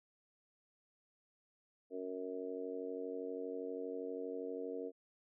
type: harmonic tone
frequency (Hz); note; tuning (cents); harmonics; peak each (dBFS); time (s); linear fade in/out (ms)
92.5; F#2; 0; 3 / 4 / 5 / 6 / 7; -46 / -48 / -42 / -55 / -51; 1.9-4.92; 50
effects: none